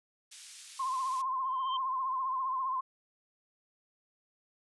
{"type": "band-pass noise", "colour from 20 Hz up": "white", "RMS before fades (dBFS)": -50, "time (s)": [0.31, 1.22], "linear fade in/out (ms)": 10, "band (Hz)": [2600, 9700], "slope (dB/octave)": 12}
{"type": "tone with vibrato", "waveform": "sine", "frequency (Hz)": 1046.5, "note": "C6", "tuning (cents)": 0, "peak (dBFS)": -30, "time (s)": [0.79, 2.81], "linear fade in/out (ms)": 10, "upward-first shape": "triangle", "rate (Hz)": 15, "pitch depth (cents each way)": 74}
{"type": "tone with exponential growth", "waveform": "sine", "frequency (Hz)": 3136, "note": "G7", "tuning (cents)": 0, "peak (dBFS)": -34, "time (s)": [1.44, 1.77], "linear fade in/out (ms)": 5, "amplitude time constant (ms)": 70}
{"effects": ["resampled to 24000 Hz"]}